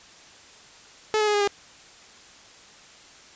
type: tone with pitch steps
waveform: sawtooth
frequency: 431.3 / 424.4 / 417.6 / 410.9 / 404.3 Hz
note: A4 / G#4 / G#4 / G#4 / G#4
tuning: -35 / +38 / +10 / -18 / -46 cents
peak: -16 dBFS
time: 1.14-1.475 s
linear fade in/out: 0 ms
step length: 67 ms
effects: white hiss -49 dBFS RMS until 3.35 s + resampled to 16000 Hz